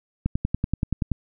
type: click train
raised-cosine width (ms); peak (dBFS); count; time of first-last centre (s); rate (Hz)
5; -10; 10; 0.26-1.117; 10.5
effects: none